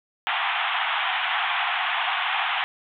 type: band-pass noise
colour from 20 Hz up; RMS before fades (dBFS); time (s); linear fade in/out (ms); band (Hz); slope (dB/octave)
pink; -25; 0.27-2.64; 0; 710 to 3500; 96
effects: none